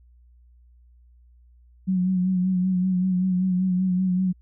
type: tone with vibrato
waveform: sine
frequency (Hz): 184.3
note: F#3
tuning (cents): -7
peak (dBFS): -19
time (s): 1.87-4.33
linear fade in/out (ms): 20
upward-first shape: sine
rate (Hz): 5.2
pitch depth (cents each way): 40
effects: added 60 Hz sine -51 dBFS peak until 4.41 s